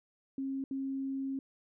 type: tone bursts at uneven times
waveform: sine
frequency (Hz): 270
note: C#4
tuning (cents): -45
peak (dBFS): -33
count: 2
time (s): 0.38-0.64 / 0.71-1.39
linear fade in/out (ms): 2
effects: none